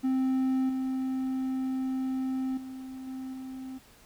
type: tone with level steps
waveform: triangle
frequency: 261.6 Hz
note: C4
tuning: in tune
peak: -22 / -26 / -36 / -33 / -35 dBFS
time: 0.03-3.79 s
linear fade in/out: 20 ms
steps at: 0.69 / 2.57 / 3.07 / 3.33 s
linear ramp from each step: 5 ms
effects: pink hiss -57 dBFS RMS until 4.05 s